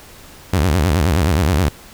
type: tone with vibrato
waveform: sawtooth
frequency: 82.41 Hz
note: E2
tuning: in tune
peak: -9 dBFS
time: 0.53-1.69 s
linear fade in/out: 5 ms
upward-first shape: sine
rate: 9.5 Hz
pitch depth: 280 cents each way
effects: pink hiss -41 dBFS RMS until 1.93 s